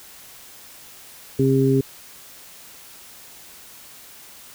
harmonic tone, 134.2 Hz, C3, 44 cents sharp, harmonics 1 / 2 / 3, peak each -19 / -19 / -19 dBFS, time 1.39-1.81 s, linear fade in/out 5 ms, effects white hiss -44 dBFS RMS until 4.54 s

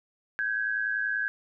sine tone pair together, 1550.7 / 1661.2 Hz, G6 / G#6, -19 / 0 cents, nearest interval minor second, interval 119 cents, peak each -29 / -29 dBFS, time 0.39-1.28 s, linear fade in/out 0 ms, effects none

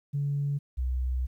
sine tone pair in turn, 142.5 / 63.48 Hz, C#3 / B1, +48 / +48 cents, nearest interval octave + major second, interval 1400 cents, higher first, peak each -25 dBFS, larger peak neither, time 0.13-0.59 / 0.77-1.27 s, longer second, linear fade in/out 20 ms, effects tanh soft clip ceiling -21 dBFS + 11-bit

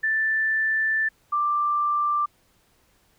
sine tone pair in turn, 1765 / 1180.2 Hz, A6 / D6, +5 / +8 cents, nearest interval perfect fifth, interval 697 cents, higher first, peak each -20 dBFS, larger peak neither, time 0.03-1.09 / 1.32-2.26 s, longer first, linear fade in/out 10 ms, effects pink hiss -63 dBFS RMS until 3.18 s

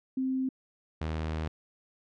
sine / sawtooth tone pair in turn, 261.6 / 78.86 Hz, C4 / D#2, 0 / +24 cents, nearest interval octave + major sixth, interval 2076 cents, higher first, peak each -27 dBFS, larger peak neither, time 0.17-0.49 / 1.01-1.48 s, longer second, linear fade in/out 5 ms, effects low-pass 4000 Hz 12 dB/octave

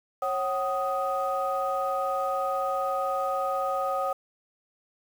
sine tone cluster, 546 / 755 / 1248 Hz, C#5 / F#5 / D#6, -26 / +35 / +5 cents, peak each -29 dBFS, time 0.22-4.13 s, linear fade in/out 5 ms, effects tanh soft clip ceiling -17 dBFS + 8-bit

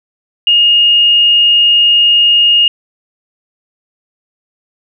sine tone, 2850 Hz, F7, 34 cents sharp, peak -5 dBFS, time 0.47-2.68 s, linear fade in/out 2 ms, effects none

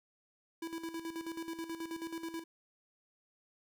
square tone with tremolo, 329.6 Hz, E4, in tune, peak -38 dBFS, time 0.62-2.44 s, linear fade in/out 5 ms, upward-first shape square, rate 9.3 Hz, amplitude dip 65%, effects none

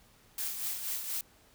blue noise with tremolo, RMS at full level -34 dBFS, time 0.38-1.21 s, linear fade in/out 2 ms, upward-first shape sine, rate 4.2 Hz, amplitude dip 50%, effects pink hiss -62 dBFS RMS until 1.54 s

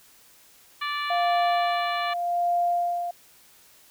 harmonic tone, 584 Hz, D5, 10 cents flat, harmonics 2 / 3 / 4 / 5 / 6 / 7, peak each -29 / -33 / -35 / -37 / -39 / -40 dBFS, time 0.81-2.14 s, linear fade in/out 10 ms
sine tone with tremolo, 698.5 Hz, F5, in tune, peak -20 dBFS, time 1.1-3.11 s, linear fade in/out 5 ms, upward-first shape sine, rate 0.84 Hz, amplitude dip 60%
effects white hiss -55 dBFS RMS until 3.9 s

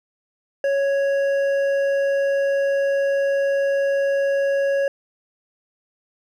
sine tone with hard clipping, 554.4 Hz, C#5, in tune, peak -19 dBFS, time 0.64-4.88 s, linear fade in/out 2 ms, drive 7 dB, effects none

